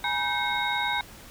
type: tone cluster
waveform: sine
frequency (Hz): 831 / 960 / 1549 / 2170 / 3762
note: G#5 / B5 / G6 / C#7 / A#7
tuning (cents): +1 / -49 / -21 / -37 / +15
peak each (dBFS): -31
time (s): 0.04-1.01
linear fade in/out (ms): 2
effects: pink hiss -47 dBFS RMS until 1.3 s